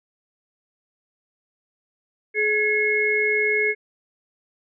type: tone cluster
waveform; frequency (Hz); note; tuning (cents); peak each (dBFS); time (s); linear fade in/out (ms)
sine; 424.4 / 1681 / 2171; G#4 / G#6 / C#7; +38 / +20 / -37; -23 / -27 / -20; 2.34-3.75; 50
effects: none